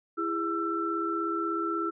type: tone cluster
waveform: sine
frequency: 333 / 409.4 / 1337 Hz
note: E4 / G#4 / E6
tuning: +18 / -25 / +24 cents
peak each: -31 / -36 / -30 dBFS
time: 0.17-1.91 s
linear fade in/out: 20 ms
effects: none